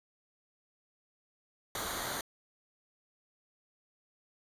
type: noise with comb filter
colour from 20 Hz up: pink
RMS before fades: -37 dBFS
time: 1.75-2.21 s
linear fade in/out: 2 ms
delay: 0.38 ms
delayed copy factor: -0.7
effects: resampled to 32000 Hz